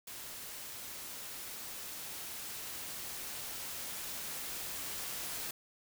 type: noise with level ramp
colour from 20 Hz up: white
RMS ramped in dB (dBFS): -46 to -40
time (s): 0.07-5.51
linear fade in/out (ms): 5
effects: none